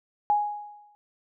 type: tone with exponential decay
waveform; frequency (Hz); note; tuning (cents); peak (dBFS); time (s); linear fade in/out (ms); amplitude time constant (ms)
sine; 830.6; G#5; 0; -17; 0.3-0.95; 0; 140
effects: none